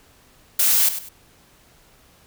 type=noise with echo; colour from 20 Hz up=blue; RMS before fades=-17 dBFS; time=0.59-0.89 s; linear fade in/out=5 ms; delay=100 ms; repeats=2; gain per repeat=-11 dB; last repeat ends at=1.09 s; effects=pink hiss -54 dBFS RMS until 2.26 s